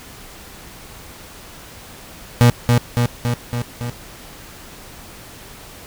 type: tone with echo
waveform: 35% pulse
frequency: 120.3 Hz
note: B2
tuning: 45 cents flat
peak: -6 dBFS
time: 2.41-2.5 s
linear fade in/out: 0 ms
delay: 280 ms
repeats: 5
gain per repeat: -3 dB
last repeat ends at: 3.9 s
effects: pink hiss -39 dBFS RMS until 5.86 s